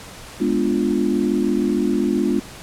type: chord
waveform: sine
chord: G# diminished seventh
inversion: none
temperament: equal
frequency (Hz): 207.7 / 246.9 / 293.7 / 349.2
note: G#3 / B3 / D4 / F4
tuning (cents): 0 / 0 / 0 / 0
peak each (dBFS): -22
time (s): 0.4-2.4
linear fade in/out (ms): 10
effects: pink hiss -38 dBFS RMS until 2.62 s + low-pass 11000 Hz 12 dB/octave